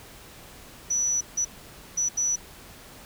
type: tone bursts at uneven times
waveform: sine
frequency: 5920 Hz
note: F#8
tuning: in tune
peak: -22 dBFS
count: 4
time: 0.9-1.21 / 1.37-1.45 / 1.97-2.09 / 2.17-2.36 s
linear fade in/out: 10 ms
effects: pink hiss -47 dBFS RMS until 3.05 s